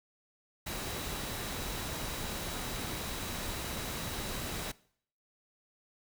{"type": "tone in noise", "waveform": "sine", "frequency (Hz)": 3892, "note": "B7", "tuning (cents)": -26, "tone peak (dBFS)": -49, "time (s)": [0.66, 4.72], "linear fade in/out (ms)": 10, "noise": "pink", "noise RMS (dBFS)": -38, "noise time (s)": [0.66, 4.72], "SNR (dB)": -14, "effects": ["noise-tail reverb RT60 0.6 s tail -21 dB re dry"]}